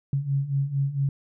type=beating tone pair; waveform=sine; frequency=136 / 140.4 Hz; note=C#3 / C#3; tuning=-33 / +22 cents; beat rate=4.4 Hz; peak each=-28 / -24 dBFS; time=0.13-1.09 s; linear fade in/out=2 ms; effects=none